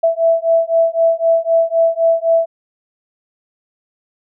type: beating tone pair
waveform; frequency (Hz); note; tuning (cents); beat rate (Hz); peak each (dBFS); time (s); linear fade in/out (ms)
sine; 659.3 / 663.2; E5 / E5; 0 / +10; 3.9; -14; 0.03-2.46; 10
effects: none